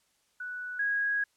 sine tone pair in turn, 1480 / 1650.4 Hz, F#6 / G#6, 0 / -11 cents, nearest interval major second, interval 189 cents, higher second, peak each -35 / -26 dBFS, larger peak second, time 0.4-0.79 / 0.79-1.24 s, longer second, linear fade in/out 5 ms, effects white hiss -71 dBFS RMS until 1.36 s + low-pass 10000 Hz 12 dB/octave

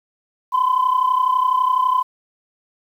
sine tone pair together, 1010 / 1042 Hz, B5 / C6, +39 / -7 cents, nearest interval minor second, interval 54 cents, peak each -15 / -18 dBFS, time 0.52-2.03 s, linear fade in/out 20 ms, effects tanh soft clip ceiling -9 dBFS + 8-bit

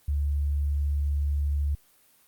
sine tone, 72 Hz, D2, 34 cents flat, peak -23 dBFS, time 0.08-1.75 s, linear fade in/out 5 ms, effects white hiss -61 dBFS RMS until 2.27 s + Opus 32 kbps

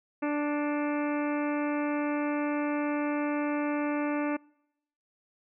harmonic tone with a mistuned harmonic, 293.7 Hz, D4, in tune, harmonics 1 / 2 / 3 / 4 / 5 / 6 / 7 / 8 / 9, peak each -28 / -34 / -38 / -40 / -42 / -44 / -45 / -46 / -47 dBFS, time 0.22-4.37 s, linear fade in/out 10 ms, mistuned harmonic 7, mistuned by +49 cents, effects noise-tail reverb RT60 0.8 s tail -26 dB re dry

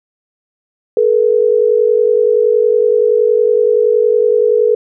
sine tone pair together, 430 / 480.7 Hz, A4 / B4, -40 / -47 cents, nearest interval major second, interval 193 cents, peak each -11 dBFS, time 0.97-4.75 s, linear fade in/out 2 ms, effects none

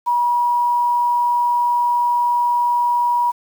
sine tone with quantisation, 963 Hz, B5, 44 cents flat, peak -14 dBFS, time 0.06-3.32 s, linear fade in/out 20 ms, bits 7, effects none

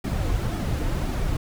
brown noise with flanger, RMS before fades -25 dBFS, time 0.04-1.37 s, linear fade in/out 5 ms, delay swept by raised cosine 1.9 to 5.2 ms, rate 1.9 Hz, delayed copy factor -0.6, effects none

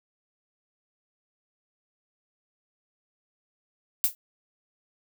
violet noise with exponential decay, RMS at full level -17 dBFS, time 4.04-4.15 s, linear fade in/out 1 ms, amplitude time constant 23 ms, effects none

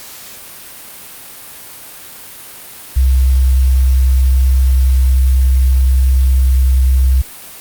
sine tone with quantisation, 65 Hz, C2, 11 cents flat, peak -7 dBFS, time 2.96-7.22 s, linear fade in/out 10 ms, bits 6, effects white hiss -33 dBFS RMS until 7.6 s + Opus 48 kbps

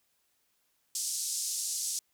pink band-pass noise, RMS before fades -34 dBFS, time 0.95-1.99 s, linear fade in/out 2 ms, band 5500 to 10000 Hz, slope 24 dB/octave, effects white hiss -74 dBFS RMS until 2.13 s

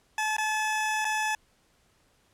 20% pulse tone with dropouts, 862 Hz, A5, 36 cents flat, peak -21 dBFS, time 0.18-1.35 s, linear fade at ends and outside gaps 2 ms, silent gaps 0.367-0.382 / 1.046-1.051 s, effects pink hiss -66 dBFS RMS until 2.33 s + low-pass 11000 Hz 12 dB/octave

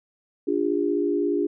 sine chord, D diminished, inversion none, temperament equal with one note detuned, 293.7 / 349.2 / 405.4 Hz, D4 / F4 / Ab4, 0 / 0 / -42 cents, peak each -25 dBFS, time 0.47-1.47 s, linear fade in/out 10 ms, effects none

